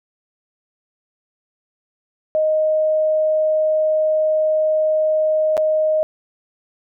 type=tone with dropouts; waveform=sine; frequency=622.3 Hz; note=D#5; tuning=in tune; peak=-14 dBFS; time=2.35-6.03 s; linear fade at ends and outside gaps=0 ms; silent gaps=5.569-5.577 s; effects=none